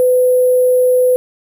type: tone with sample-and-hold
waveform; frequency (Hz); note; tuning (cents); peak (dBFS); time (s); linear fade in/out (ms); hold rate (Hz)
sine; 503; B4; +32; -8; 0-1.16; 0; 11025
effects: none